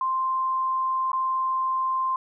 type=tone with dropouts; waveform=sine; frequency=1046.5 Hz; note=C6; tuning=in tune; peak=-22 dBFS; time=0.01-2.16 s; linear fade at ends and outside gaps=2 ms; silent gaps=1.118-1.131 s; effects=none